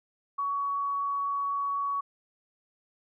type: tone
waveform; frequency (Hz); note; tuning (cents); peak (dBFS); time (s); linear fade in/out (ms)
sine; 1124; C#6; +24; -27; 0.38-2.01; 10
effects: none